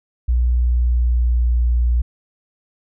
sine tone with pitch glide, 60.6 to 59.8 Hz, B1 to A#1, -32 to +45 cents, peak -13 dBFS, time 0.28-2.02 s, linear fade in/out 10 ms, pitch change -23 cents, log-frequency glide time 0.63-1.55 s, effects none

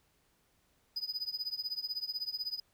triangle tone with tremolo, 4978 Hz, D#8, in tune, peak -30 dBFS, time 0.96-2.6 s, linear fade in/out 5 ms, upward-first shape triangle, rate 16 Hz, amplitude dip 100%, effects pink hiss -72 dBFS RMS until 2.73 s

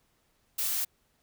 blue noise, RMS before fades -30 dBFS, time 0.58-0.85 s, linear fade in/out 10 ms, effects pink hiss -71 dBFS RMS until 1.22 s

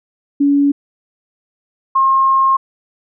sine tone pair in turn, 283.6 / 1070.7 Hz, C#4 / C6, +40 / +40 cents, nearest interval octave + major seventh, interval 2300 cents, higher second, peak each -9 dBFS, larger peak neither, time 0.4-0.72 / 1.95-2.57 s, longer second, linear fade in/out 10 ms, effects none

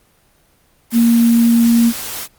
sine tone in noise, 233.1 Hz, A#3, in tune, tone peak -8 dBFS, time 0.92-1.93 s, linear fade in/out 50 ms, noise white, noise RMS -26 dBFS, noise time 0.9-2.28 s, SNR +15 dB, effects pink hiss -55 dBFS RMS until 2.38 s + Opus 24 kbps

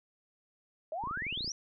sine exponential sweep, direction up, 598 to 5920 Hz, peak -34 dBFS, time 0.92-1.52 s, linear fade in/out 2 ms
clicks, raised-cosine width 3 ms, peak -32 dBFS, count 11, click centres 1.038 / 1.073 / 1.111 / 1.174 / 1.222 / 1.267 / 1.326 / 1.375 / 1.408 / 1.445 / 1.477 s
effects none

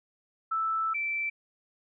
sine tone pair in turn, 1318.5 / 2332 Hz, E6 / D7, 0 / -13 cents, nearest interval minor seventh, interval 987 cents, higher second, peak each -26 / -28 dBFS, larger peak first, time 0.51-0.94 / 0.94-1.3 s, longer first, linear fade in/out 10 ms, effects none

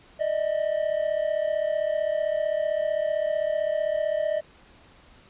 triangle tone pair together, 599 / 634.6 Hz, D5 / D#5, +34 / +34 cents, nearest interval minor second, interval 100 cents, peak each -24 dBFS, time 0.19-4.41 s, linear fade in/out 20 ms, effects pink hiss -54 dBFS RMS until 5.29 s + resampled to 8000 Hz

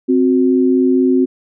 sine tone pair together, 261.6 / 365.8 Hz, C4 / F#4, 0 / -20 cents, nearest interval tritone, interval 580 cents, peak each -11 / -14 dBFS, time 0.08-1.26 s, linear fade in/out 20 ms, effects none

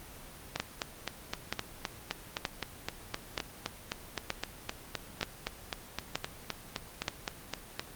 two click trains, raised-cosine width 0.2 ms, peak -12 / -14 dBFS, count 8 / 29, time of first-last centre 0.6-7.081 / 0.56-7.795 s, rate 1.08 / 3.87 Hz, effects pink hiss -49 dBFS RMS until 7.95 s + Opus 24 kbps

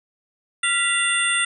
sine tone cluster, 1388 / 1967 / 2772 / 3519 / 8660 Hz, F6 / B6 / F7 / A7 / C#9, -11 / -7 / -14 / 0 / -41 cents, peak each -25 / -24 / -24 / -26 / -24 dBFS, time 0.63-1.45 s, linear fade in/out 5 ms, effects none

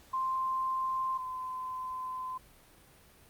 sine tone pair in turn, 1046.5 / 1026.1 Hz, C6 / C6, 0 / -34 cents, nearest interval unison, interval 34 cents, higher first, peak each -29 / -35 dBFS, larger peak first, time 0.13-1.18 / 1.18-2.38 s, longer second, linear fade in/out 10 ms, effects pink hiss -59 dBFS RMS until 3.29 s + Opus 48 kbps

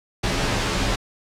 pink noise with comb filter, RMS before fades -22 dBFS, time 0.23-0.96 s, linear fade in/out 10 ms, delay 13 ms, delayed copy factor -1, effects low-pass 6000 Hz 12 dB/octave

